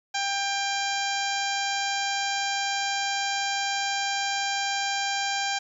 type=harmonic tone with a mistuned harmonic; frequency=794 Hz; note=G5; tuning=22 cents sharp; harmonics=1 / 2 / 3 / 4 / 5 / 6 / 7 / 8 / 9; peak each=-29 / -32 / -34 / -35 / -36 / -37 / -37 / -38 / -39 dBFS; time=0.14-5.59 s; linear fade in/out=10 ms; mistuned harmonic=8; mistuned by=+16 cents; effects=10-bit